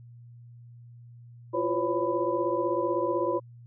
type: tone cluster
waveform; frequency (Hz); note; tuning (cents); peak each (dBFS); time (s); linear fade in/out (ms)
sine; 341.5 / 357.4 / 511 / 561 / 996; F4 / F4 / C5 / C#5 / B5; -39 / +40 / -41 / +21 / +14; -31; 1.53-3.4; 20
effects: added 119 Hz sine -46 dBFS peak until 3.66 s